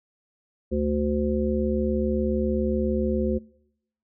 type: harmonic tone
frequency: 73.6 Hz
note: D2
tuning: 4 cents sharp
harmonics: 1 / 3 / 5 / 7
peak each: -28 / -26 / -27 / -29 dBFS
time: 0.71-3.39 s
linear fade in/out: 20 ms
effects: noise-tail reverb RT60 0.8 s tail -24 dB re dry